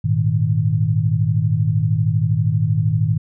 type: chord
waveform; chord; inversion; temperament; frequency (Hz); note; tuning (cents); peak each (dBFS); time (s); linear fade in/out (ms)
sine; Ab suspended second; none; equal; 103.83 / 116.54 / 155.56; Ab2 / Bb2 / Eb3; 0 / 0 / 0; -19; 0.04-3.18; 10
effects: none